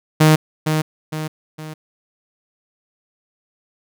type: tone with echo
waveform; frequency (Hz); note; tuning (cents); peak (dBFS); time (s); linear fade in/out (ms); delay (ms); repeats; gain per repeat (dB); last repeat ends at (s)
sawtooth; 155.56; D#3; 0; -5; 0.2-0.36; 10; 460; 3; -7; 1.74
effects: none

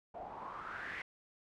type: noise with low-pass filter sweep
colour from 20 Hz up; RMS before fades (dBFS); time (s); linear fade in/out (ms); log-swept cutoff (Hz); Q
white; -45; 0.14-1.02; 5; 670 to 2100; 5.7
effects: none

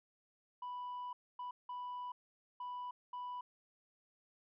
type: tone bursts at uneven times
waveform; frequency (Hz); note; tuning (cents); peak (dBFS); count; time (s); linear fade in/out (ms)
sine; 987.8; B5; 0; -39; 5; 0.62-1.13 / 1.39-1.51 / 1.69-2.12 / 2.6-2.91 / 3.13-3.41; 5
effects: tanh soft clip ceiling -40 dBFS

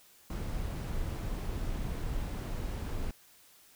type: noise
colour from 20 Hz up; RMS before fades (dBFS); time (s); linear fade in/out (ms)
brown; -35; 0.3-3.11; 2
effects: white hiss -60 dBFS RMS until 3.75 s

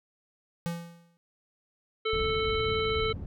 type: tone with exponential decay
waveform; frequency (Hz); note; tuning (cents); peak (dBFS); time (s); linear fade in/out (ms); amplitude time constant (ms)
square; 170; F3; -46; -28; 0.66-1.17; 0; 110
type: harmonic tone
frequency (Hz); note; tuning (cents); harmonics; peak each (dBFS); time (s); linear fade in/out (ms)
440; A4; 0; 1 / 3 / 5 / 7 / 9; -28 / -33 / -35 / -36 / -38; 2.05-3.13; 10
type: low-pass noise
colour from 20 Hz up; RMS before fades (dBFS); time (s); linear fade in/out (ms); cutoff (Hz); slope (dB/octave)
white; -36; 2.13-3.26; 2; 120; 12
effects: none

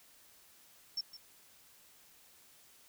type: tone with echo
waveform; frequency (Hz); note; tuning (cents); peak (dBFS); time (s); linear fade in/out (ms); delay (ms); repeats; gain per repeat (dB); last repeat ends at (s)
sine; 5420; E8; +47; -33; 0.97-1.01; 5; 160; 1; -14; 1.17
effects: white hiss -62 dBFS RMS until 2.88 s

